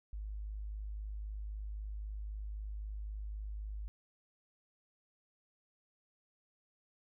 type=tone; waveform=sine; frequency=51.91 Hz; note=G#1; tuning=in tune; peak=-39 dBFS; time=0.13-3.88 s; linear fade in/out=0 ms; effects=none